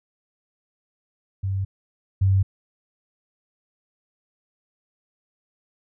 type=tone pair in turn; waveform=sine; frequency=96.7 / 96.37 Hz; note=G2 / G2; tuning=-23 / -29 cents; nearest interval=unison; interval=6 cents; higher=first; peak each=-22 / -15 dBFS; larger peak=second; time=1.43-1.65 / 2.21-2.43 s; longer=neither; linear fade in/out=10 ms; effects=none